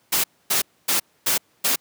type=noise bursts; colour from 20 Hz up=white; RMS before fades=-20 dBFS; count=5; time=0.12-1.76 s; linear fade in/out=10 ms; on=120 ms; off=260 ms; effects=pink hiss -62 dBFS RMS until 1.8 s + high-pass 150 Hz 12 dB/octave